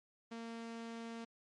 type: tone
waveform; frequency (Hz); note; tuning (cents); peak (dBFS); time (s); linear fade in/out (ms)
sawtooth; 229.8; A#3; -25; -40; 0.31-1.25; 10
effects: low-pass 6000 Hz 12 dB/octave + MP3 48 kbps